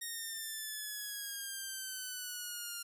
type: exponential sweep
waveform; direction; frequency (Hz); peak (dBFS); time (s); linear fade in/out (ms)
5% pulse; down; 1864.7 to 1396.9; -29; 0.01-2.83; 10
effects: resampled to 32000 Hz